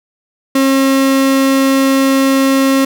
35% pulse tone, 269.6 Hz, C#4, 48 cents flat, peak -7 dBFS, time 0.55-2.85 s, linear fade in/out 5 ms, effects none

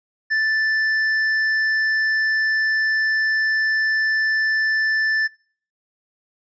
triangle tone with tanh clipping, 1760 Hz, A6, in tune, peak -18 dBFS, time 0.3-5.28 s, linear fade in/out 20 ms, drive 10 dB, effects noise-tail reverb RT60 0.5 s tail -24 dB re dry + resampled to 16000 Hz

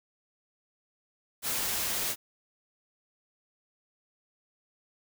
white noise, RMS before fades -31 dBFS, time 1.42-2.16 s, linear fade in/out 50 ms, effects none

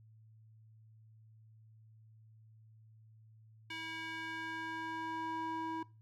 square tone with band-pass filter sweep, 323.7 Hz, E4, 31 cents flat, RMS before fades -41 dBFS, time 3.7-5.83 s, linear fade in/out 5 ms, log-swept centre 2500 to 770 Hz, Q 1.9, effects noise-tail reverb RT60 0.3 s tail -22 dB re dry + added 110 Hz sine -58 dBFS peak until 6.01 s

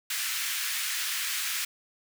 pink high-pass noise, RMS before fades -31 dBFS, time 0.1-1.65 s, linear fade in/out 5 ms, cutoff 1600 Hz, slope 24 dB/octave, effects none

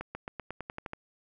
accelerating click train, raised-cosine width 0.5 ms, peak -22 dBFS, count 10, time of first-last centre 0.01-0.934 s, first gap 140 ms, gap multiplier 0.92, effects none

